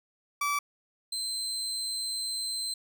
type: tone pair in turn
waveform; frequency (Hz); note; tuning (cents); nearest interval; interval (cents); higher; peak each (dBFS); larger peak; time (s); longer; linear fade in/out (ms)
30% pulse; 1155 / 4104; D6 / C8; -29 / -34; octave + minor seventh; 2195; second; -24 / -28; first; 0.41-0.59 / 1.12-2.74; second; 5
effects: none